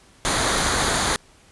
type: noise with comb filter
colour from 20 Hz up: pink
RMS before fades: -21 dBFS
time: 0.25-1.16 s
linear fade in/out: 0 ms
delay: 0.37 ms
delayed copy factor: -0.5
effects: pink hiss -53 dBFS RMS until 1.51 s + resampled to 24000 Hz